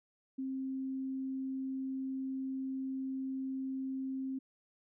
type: tone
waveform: sine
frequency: 265.1 Hz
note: C4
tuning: 23 cents sharp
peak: -35 dBFS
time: 0.38-4.39 s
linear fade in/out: 10 ms
effects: none